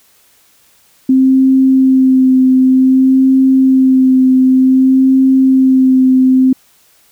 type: tone with vibrato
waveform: sine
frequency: 261.6 Hz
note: C4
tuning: in tune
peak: -5 dBFS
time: 1.09-6.53 s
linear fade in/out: 5 ms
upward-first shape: sine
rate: 0.54 Hz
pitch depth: 18 cents each way
effects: white hiss -50 dBFS RMS until 7.11 s